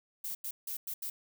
violet noise bursts at uneven times, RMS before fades -38 dBFS, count 5, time 0.24-0.35 / 0.44-0.51 / 0.67-0.77 / 0.87-0.94 / 1.02-1.1 s, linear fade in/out 5 ms, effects none

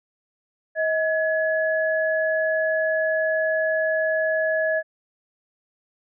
sine tone pair together, 635 / 1693.9 Hz, D#5 / G#6, +35 / +34 cents, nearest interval octave + perfect fourth, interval 1699 cents, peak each -21 / -24 dBFS, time 0.75-4.83 s, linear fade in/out 50 ms, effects none

